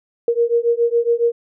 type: beating tone pair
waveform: sine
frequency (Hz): 466.2 / 473.4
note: A#4 / A#4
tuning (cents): 0 / +27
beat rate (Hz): 7.2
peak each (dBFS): -17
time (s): 0.28-1.32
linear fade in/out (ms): 2
effects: none